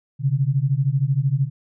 sine beating tone pair, 130.4 / 143.4 Hz, C3 / D3, -5 / -41 cents, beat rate 13 Hz, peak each -20 dBFS, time 0.19-1.5 s, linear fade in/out 50 ms, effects none

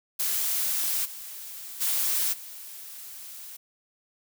blue noise with level steps, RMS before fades -27 / -40 / -26 / -42 dBFS, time 0.19-3.57 s, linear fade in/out 10 ms, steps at 1.04 / 1.8 / 2.32 s, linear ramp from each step 20 ms, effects none

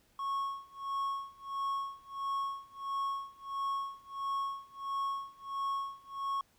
triangle tone with tremolo, 1100 Hz, C#6, 14 cents flat, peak -29 dBFS, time 0.19-6.41 s, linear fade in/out 2 ms, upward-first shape sine, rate 1.5 Hz, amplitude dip 95%, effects pink hiss -69 dBFS RMS until 6.58 s

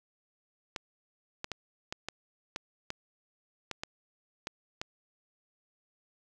clicks, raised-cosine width 0.2 ms, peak -18 dBFS, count 11, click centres 0.762 / 1.444 / 1.517 / 1.925 / 2.086 / 2.561 / 2.904 / 3.713 / 3.835 / 4.471 / 4.815 s, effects none

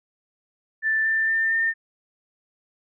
sine tone with pitch steps, 1766 / 1781.4 / 1796.9 / 1812.5 Hz, A6 / A6 / A6 / A#6, +6 / +21 / +36 / -49 cents, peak -19 dBFS, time 0.82-1.74 s, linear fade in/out 50 ms, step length 230 ms, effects none

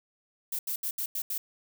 violet noise bursts at uneven times, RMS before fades -32 dBFS, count 6, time 0.52-0.59 / 0.67-0.76 / 0.83-0.91 / 0.98-1.06 / 1.15-1.22 / 1.3-1.38 s, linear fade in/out 5 ms, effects none

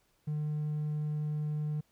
triangle tone, 150.9 Hz, D3, 47 cents sharp, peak -28 dBFS, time 0.27-1.81 s, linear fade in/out 10 ms, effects tanh soft clip ceiling -25 dBFS + pink hiss -72 dBFS RMS until 1.91 s

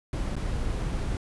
brown noise with dropouts, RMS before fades -29 dBFS, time 0.13-1.17 s, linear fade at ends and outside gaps 1 ms, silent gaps 0.355-0.365 s, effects resampled to 24000 Hz

